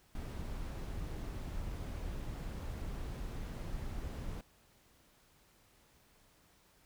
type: noise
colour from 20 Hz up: brown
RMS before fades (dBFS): -41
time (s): 0.15-4.41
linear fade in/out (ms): 2
effects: pink hiss -67 dBFS RMS until 6.85 s